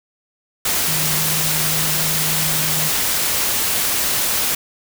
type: tone in noise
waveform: sine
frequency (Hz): 156.1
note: D#3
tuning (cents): +6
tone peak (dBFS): -26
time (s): 0.88-2.89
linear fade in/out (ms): 5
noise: white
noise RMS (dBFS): -19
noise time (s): 0.65-4.55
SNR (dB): -10
effects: none